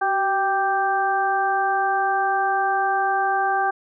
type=harmonic tone with a mistuned harmonic; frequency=392 Hz; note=G4; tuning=in tune; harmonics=1 / 2 / 3 / 4; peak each=-29 / -20 / -27 / -25 dBFS; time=0.01-3.71 s; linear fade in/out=10 ms; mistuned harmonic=1; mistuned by=-51 cents; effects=none